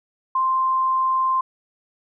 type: tone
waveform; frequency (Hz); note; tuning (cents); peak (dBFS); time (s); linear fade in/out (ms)
sine; 1046.5; C6; 0; -17; 0.35-1.41; 5
effects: none